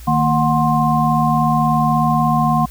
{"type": "tone cluster", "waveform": "sine", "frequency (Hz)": [153.8, 230.2, 732, 1055], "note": ["D#3", "A#3", "F#5", "C6"], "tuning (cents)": [-20, -22, -19, 14], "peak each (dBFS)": -18, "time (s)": [0.07, 2.66], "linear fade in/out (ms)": 10, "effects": ["added 60 Hz sine -33 dBFS peak until 2.7 s", "white hiss -43 dBFS RMS until 2.7 s"]}